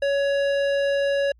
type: tone with hard clipping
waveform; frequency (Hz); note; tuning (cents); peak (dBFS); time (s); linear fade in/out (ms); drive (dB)
sine; 560; C#5; +18; -21; 0.02-1.32; 5; 13
effects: added 58 Hz sine -52 dBFS peak until 1.39 s + MP3 48 kbps